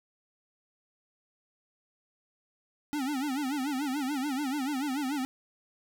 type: tone with vibrato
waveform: square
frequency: 276.6 Hz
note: C#4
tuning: 4 cents flat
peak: -30 dBFS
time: 2.93-5.25 s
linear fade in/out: 0 ms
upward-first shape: sine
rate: 6.9 Hz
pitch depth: 150 cents each way
effects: none